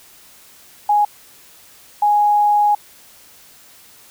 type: tone pair in turn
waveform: sine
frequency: 830 / 830 Hz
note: G#5 / G#5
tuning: -1 / -1 cents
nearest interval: unison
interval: 0 cents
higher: neither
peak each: -11 dBFS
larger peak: neither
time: 0.89-1.05 / 2.02-2.75 s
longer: second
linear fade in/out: 5 ms
effects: white hiss -46 dBFS RMS until 4.1 s